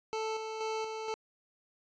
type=tone with tremolo; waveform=25% pulse; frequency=440 Hz; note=A4; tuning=in tune; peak=-29 dBFS; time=0.13-1.14 s; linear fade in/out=0 ms; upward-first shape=square; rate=2.1 Hz; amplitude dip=40%; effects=resampled to 16000 Hz